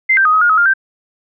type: tone with pitch steps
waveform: sine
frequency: 2079 / 1569 / 1247 / 1269 / 1425 / 1275 / 1404 / 1565 Hz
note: C7 / G6 / D#6 / D#6 / F6 / D#6 / F6 / G6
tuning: -12 / +1 / +3 / +34 / +34 / +42 / +9 / -3 cents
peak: -8 dBFS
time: 0.09-0.738 s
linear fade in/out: 10 ms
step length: 81 ms
effects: none